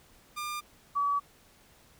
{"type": "tone pair in turn", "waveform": ["sawtooth", "sine"], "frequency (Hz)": [1200, 1141.4], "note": ["D6", "D6"], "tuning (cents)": [37, -50], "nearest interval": "minor second", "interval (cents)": 87, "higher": "first", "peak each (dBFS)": [-30, -25], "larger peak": "second", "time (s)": [[0.36, 0.61], [0.95, 1.2]], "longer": "neither", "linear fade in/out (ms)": 20, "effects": ["pink hiss -60 dBFS RMS until 1.99 s"]}